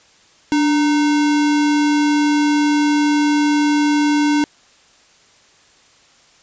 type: tone with sample-and-hold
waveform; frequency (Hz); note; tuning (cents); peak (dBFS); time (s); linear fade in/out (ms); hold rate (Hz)
sine; 293.7; D4; 0; -12; 0.52-4.44; 0; 1225
effects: white hiss -51 dBFS RMS until 6.42 s + resampled to 16000 Hz